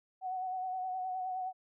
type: tone with vibrato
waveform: sine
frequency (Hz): 744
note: F#5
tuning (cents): +9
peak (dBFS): -34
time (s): 0.21-1.53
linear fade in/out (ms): 50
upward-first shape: sine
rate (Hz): 9.6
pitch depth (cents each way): 30
effects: none